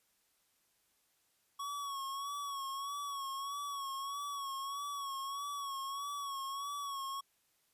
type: tone with vibrato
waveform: square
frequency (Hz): 1114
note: C#6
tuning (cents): +8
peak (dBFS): -39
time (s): 1.59-7.21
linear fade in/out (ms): 10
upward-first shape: sine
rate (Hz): 1.6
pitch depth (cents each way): 50
effects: white hiss -75 dBFS RMS until 7.73 s + resampled to 32000 Hz